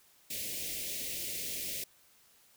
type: band-stop noise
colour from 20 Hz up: white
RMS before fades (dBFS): -38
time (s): 0.3-1.84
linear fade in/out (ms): 5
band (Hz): 620 to 2000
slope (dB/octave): 48
effects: white hiss -64 dBFS RMS until 2.56 s